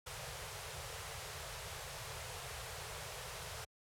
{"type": "band-stop noise", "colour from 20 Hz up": "pink", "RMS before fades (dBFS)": -45, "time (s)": [0.06, 3.65], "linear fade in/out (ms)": 10, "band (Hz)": [150, 420], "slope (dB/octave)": 48, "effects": ["high-pass 60 Hz 12 dB/octave", "low-pass 12000 Hz 12 dB/octave"]}